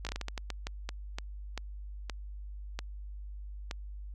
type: slowing click train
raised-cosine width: 0.2 ms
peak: -19 dBFS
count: 16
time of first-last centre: 0.05-3.711 s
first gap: 17 ms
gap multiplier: 1.33
effects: added 50 Hz sine -40 dBFS peak until 4.14 s